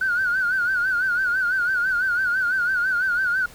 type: tone with vibrato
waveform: sine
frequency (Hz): 1480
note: F#6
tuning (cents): 0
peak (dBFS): -18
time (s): 0.01-3.46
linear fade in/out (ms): 5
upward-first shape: sine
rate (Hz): 6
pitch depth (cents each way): 93
effects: tanh soft clip ceiling -14 dBFS + pink hiss -46 dBFS RMS until 3.54 s